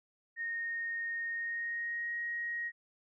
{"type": "tone with pitch glide", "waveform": "sine", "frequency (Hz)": [1851, 1883.4], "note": ["A#6", "A#6"], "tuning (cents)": [-13, 17], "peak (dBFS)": -34, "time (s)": [0.36, 2.72], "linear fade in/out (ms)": 50, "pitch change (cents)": 30, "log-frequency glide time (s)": [1.3, 2.15], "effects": []}